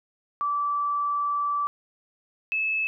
sine tone pair in turn, 1160 / 2604 Hz, D6 / E7, -22 / -22 cents, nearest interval octave + major second, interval 1400 cents, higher second, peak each -23 dBFS, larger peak neither, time 0.41-1.67 / 2.52-2.87 s, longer first, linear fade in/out 0 ms, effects none

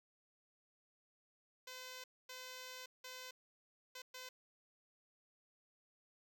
5% pulse tone bursts at uneven times, 510 Hz, C5, 44 cents flat, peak -37 dBFS, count 5, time 1.67-2.04 / 2.29-2.86 / 3.04-3.31 / 3.95-4.02 / 4.14-4.29 s, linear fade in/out 5 ms, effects none

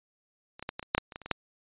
clicks, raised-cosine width 0.3 ms, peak -29 / -23 / -16 / -19 / -25 / -6 / -8 / -28 / -21 / -30 / -23 / -9 dBFS, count 12, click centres 0.595 / 0.626 / 0.691 / 0.795 / 0.828 / 0.949 / 0.98 / 1.122 / 1.159 / 1.217 / 1.26 / 1.313 s, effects resampled to 8000 Hz

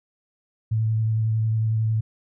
sine tone with vibrato, 110.6 Hz, A2, 9 cents sharp, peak -19 dBFS, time 0.71-2.01 s, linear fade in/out 10 ms, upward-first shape triangle, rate 11 Hz, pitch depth 21 cents each way, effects none

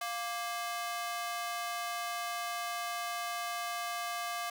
sawtooth ring-modulated tone, 935 Hz, A#5, 5 cents sharp, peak -28 dBFS, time 0.01-4.5 s, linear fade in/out 5 ms, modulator 235 Hz, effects none

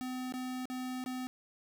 square tone with dropouts, 254.7 Hz, C4, 46 cents flat, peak -37 dBFS, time 0.01-1.27 s, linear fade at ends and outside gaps 0 ms, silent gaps 0.323-0.339 / 0.655-0.7 / 1.04-1.061 s, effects none

